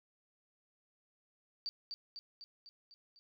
sine tone with echo, 4625 Hz, D8, 27 cents flat, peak -36 dBFS, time 1.66-1.69 s, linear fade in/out 0 ms, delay 250 ms, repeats 6, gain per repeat -4 dB, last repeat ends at 3.19 s, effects none

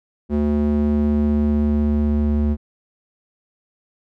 square tone with band-pass filter sweep, 73.7 Hz, D2, 7 cents sharp, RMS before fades -18 dBFS, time 0.29-2.57 s, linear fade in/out 50 ms, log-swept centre 270 to 160 Hz, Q 1.8, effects none

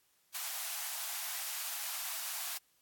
white high-pass noise, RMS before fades -39 dBFS, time 0.34-2.58 s, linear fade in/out 10 ms, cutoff 640 Hz, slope 96 dB/octave, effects white hiss -72 dBFS RMS until 2.81 s + AAC 64 kbps

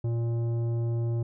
triangle tone with tanh clipping, 116.7 Hz, A#2, 2 cents sharp, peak -27 dBFS, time 0.04-1.23 s, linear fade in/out 5 ms, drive 15 dB, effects none

